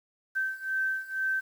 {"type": "beating tone pair", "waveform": "sine", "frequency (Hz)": [1549, 1551.1], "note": ["G6", "G6"], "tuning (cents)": [-21, -19], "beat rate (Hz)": 2.1, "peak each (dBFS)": [-32, -30], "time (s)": [0.35, 1.41], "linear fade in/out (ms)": 20, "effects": ["9-bit"]}